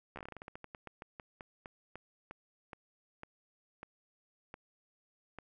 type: slowing click train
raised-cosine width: 0.5 ms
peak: -30 dBFS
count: 26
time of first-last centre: 0.16-5.387 s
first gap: 13 ms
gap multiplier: 1.19
effects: none